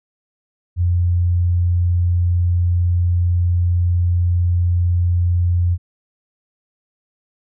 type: tone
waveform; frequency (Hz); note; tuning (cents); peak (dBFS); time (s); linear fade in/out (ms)
sine; 87.8; F2; +10; -13; 0.76-5.78; 50
effects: none